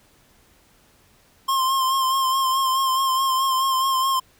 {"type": "tone with vibrato", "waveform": "square", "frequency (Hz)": 1059, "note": "C6", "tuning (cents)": 21, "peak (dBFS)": -19, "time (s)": [1.48, 4.2], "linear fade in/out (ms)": 10, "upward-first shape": "sine", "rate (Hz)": 4.7, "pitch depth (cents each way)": 35, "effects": ["pink hiss -57 dBFS RMS until 4.39 s"]}